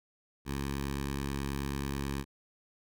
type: tone with notch filter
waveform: 10% pulse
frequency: 69.3 Hz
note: C#2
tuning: in tune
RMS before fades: -35 dBFS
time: 0.45-2.25 s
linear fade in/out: 50 ms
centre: 560 Hz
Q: 1.4
effects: none